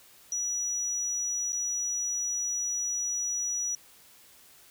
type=tone with dropouts; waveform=sine; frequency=5850 Hz; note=F#8; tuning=21 cents flat; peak=-28 dBFS; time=0.32-3.75 s; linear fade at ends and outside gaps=1 ms; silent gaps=1.522-1.529 s; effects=white hiss -56 dBFS RMS until 4.7 s